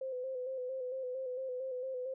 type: tone with vibrato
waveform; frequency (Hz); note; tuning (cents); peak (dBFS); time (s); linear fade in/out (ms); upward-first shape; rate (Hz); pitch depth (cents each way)
sine; 514; C5; -31; -36; 0.01-2.14; 5; square; 4.4; 41
effects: none